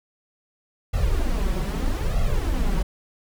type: noise with flanger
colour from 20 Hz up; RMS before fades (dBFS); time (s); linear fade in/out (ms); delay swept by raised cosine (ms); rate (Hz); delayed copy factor
brown; -22; 0.93-2.83; 10; 1.5 to 5.4; 0.79; +1
effects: none